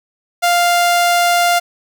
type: tone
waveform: sawtooth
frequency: 698.5 Hz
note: F5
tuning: in tune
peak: -7 dBFS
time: 0.42-1.6 s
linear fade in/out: 20 ms
effects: none